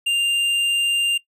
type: tone with tanh clipping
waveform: sine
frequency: 2794 Hz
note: F7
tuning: in tune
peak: -18 dBFS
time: 0.06-1.18 s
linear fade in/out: 10 ms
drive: 8 dB
effects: noise-tail reverb RT60 0.1 s tail -19 dB re dry